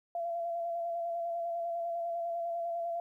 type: tone with vibrato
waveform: sine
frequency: 681 Hz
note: F5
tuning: 44 cents flat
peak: -32 dBFS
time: 0.15-3 s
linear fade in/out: 2 ms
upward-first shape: square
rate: 10 Hz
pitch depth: 19 cents each way
effects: 12-bit